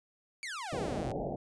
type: exponential sweep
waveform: sawtooth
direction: down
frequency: 2338 to 103.83 Hz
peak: -34 dBFS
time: 0.43-1.12 s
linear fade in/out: 0 ms
type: low-pass noise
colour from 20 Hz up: white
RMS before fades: -36 dBFS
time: 0.72-1.36 s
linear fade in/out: 5 ms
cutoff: 800 Hz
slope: 96 dB/octave
effects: resampled to 22050 Hz